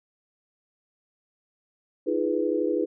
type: chord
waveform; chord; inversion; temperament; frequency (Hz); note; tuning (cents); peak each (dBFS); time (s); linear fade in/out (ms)
sine; F half-diminished seventh; third; equal with one note detuned; 311.1 / 343.4 / 415.3 / 493.9; Eb4 / F4 / Ab4 / Cb5; 0 / -29 / 0 / 0; -28; 2.06-2.86; 20
effects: none